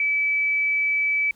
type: tone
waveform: sine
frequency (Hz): 2300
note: D7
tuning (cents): -37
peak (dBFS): -19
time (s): 0-1.31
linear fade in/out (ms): 2
effects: pink hiss -59 dBFS RMS until 1.35 s